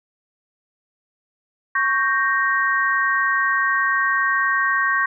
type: chord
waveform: sine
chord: G diminished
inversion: second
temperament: equal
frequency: 1108.7 / 1568 / 1864.7 Hz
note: Db6 / G6 / Bb6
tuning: 0 / 0 / 0 cents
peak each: -21 dBFS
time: 1.75-5.06 s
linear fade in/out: 5 ms
effects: none